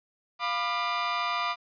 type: chord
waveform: sawtooth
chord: B diminished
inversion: second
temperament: equal with one note detuned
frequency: 698.5 / 987.8 / 1195.2 Hz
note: F5 / B5 / D6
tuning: 0 / 0 / +30 cents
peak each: -30 / -29 / -25 dBFS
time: 0.39-1.56 s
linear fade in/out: 50 ms
effects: resampled to 11025 Hz + 10-bit